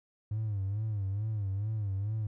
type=tone with vibrato; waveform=triangle; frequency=103 Hz; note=G#2; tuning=14 cents flat; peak=-27 dBFS; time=0.31-2.27 s; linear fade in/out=5 ms; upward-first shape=sine; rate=2.3 Hz; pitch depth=120 cents each way; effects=tanh soft clip ceiling -26 dBFS